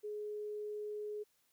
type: tone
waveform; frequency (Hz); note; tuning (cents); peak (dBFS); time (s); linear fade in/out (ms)
sine; 420; G#4; +19; -39; 0.03-1.24; 20
effects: white hiss -75 dBFS RMS until 1.52 s

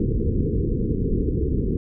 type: low-pass noise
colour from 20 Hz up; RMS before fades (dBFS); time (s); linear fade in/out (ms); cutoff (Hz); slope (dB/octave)
pink; -22; 0-1.77; 2; 470; 96
effects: none

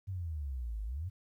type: exponential two-way sweep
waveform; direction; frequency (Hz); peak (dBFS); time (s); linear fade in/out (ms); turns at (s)
sine; down then up; 99.1 to 50.6 to 99.1; -35; 0.07-1.1; 20; 0.83
effects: 12-bit

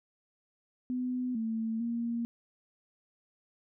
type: tone with pitch steps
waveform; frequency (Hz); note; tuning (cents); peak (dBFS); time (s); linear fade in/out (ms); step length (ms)
sine; 251.1 / 224 / 234.1; B3 / A3 / A#3; +29 / +31 / +8; -30; 0.9-2.25; 0; 450
effects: none

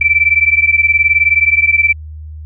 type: beating tone pair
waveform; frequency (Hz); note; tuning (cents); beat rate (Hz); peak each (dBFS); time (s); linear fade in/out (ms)
sine; 2321 / 2340; D7 / D7; -21 / -7; 19; -11; 0.01-1.93; 5
effects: added 77 Hz sine -26 dBFS peak until 2.45 s

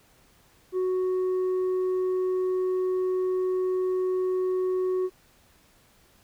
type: tone with tanh clipping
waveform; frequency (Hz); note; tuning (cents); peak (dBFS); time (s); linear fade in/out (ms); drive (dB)
sine; 370; F#4; 0; -24; 0.72-5.1; 50; 3
effects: pink hiss -60 dBFS RMS until 6.23 s

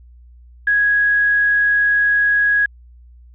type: tone with quantisation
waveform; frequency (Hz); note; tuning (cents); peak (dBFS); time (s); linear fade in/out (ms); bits
sine; 1661.2; G#6; 0; -12; 0.67-2.66; 5; 6
effects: added 60 Hz sine -41 dBFS peak until 3.34 s + resampled to 8000 Hz

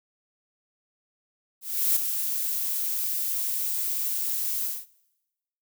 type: noise with ADSR envelope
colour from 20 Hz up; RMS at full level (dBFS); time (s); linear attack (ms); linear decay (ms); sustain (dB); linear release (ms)
violet; -21; 1.61-4.86; 350; 10; -7; 210
effects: noise-tail reverb RT60 1.0 s tail -22 dB re dry

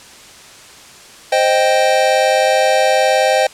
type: chord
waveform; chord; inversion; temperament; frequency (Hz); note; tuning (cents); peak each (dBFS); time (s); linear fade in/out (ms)
square; C minor; none; equal; 523.3 / 622.3 / 784; C5 / Eb5 / G5; 0 / 0 / 0; -16; 1.32-3.47; 5
effects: white hiss -39 dBFS RMS until 3.53 s + low-pass 8000 Hz 12 dB/octave

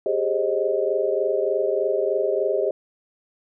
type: chord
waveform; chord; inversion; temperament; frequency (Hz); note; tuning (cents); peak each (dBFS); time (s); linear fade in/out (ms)
sine; Ab major seventh; third; equal with one note detuned; 392 / 415.3 / 534.9 / 622.3; G4 / Ab4 / C5 / Eb5; 0 / 0 / +38 / 0; -25; 0.06-2.71; 2
effects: none

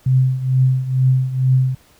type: tone with tremolo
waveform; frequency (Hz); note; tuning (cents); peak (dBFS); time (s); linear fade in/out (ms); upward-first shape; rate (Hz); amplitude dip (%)
sine; 130; C3; -11; -9; 0.06-1.75; 5; triangle; 2.2; 80
effects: pink hiss -52 dBFS RMS until 1.99 s

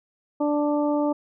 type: harmonic tone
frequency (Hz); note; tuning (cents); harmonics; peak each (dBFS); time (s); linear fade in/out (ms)
294.2; D4; +3; 1 / 2 / 3 / 4; -22 / -25 / -30 / -36; 0.4-1.13; 10
effects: none

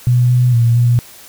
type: tone with pitch steps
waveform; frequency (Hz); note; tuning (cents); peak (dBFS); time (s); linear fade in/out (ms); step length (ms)
sine; 123.1 / 124.3 / 117.4 / 120.4; B2 / B2 / A#2 / B2; -5 / +12 / +13 / -44; -8; 0.07-0.99; 0; 230
effects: white hiss -39 dBFS RMS until 1.28 s

